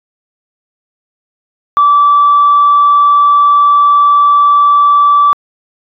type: tone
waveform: sine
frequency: 1159 Hz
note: D6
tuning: 23 cents flat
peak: -3 dBFS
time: 1.77-5.33 s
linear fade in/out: 0 ms
effects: tanh soft clip ceiling 0 dBFS